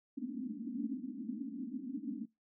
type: band-pass noise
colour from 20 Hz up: white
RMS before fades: -41 dBFS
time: 0.17-2.26 s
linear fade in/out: 10 ms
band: 210 to 290 Hz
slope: 96 dB/octave
effects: noise-tail reverb RT60 0.2 s tail -23 dB re dry